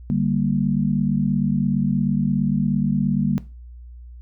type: chord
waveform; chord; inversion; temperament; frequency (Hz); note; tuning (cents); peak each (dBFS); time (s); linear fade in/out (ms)
sine; G minor; second; equal; 146.83 / 196 / 233.1; D3 / G3 / Bb3; 0 / 0 / 0; -22; 0.1-3.38; 0
effects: noise-tail reverb RT60 0.3 s tail -17 dB re dry + added 60 Hz sine -37 dBFS peak until 4.21 s